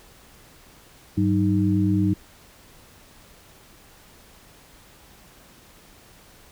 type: tone cluster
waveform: sine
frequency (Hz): 100 / 188.7 / 308.4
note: G2 / F#3 / D#4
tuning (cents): +35 / +34 / -15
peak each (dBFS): -22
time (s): 1.17-2.14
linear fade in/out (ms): 10
effects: pink hiss -51 dBFS RMS until 6.51 s